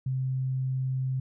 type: tone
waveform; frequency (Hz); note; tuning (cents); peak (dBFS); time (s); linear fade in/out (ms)
sine; 130.81; C3; 0; -26; 0.06-1.2; 5
effects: none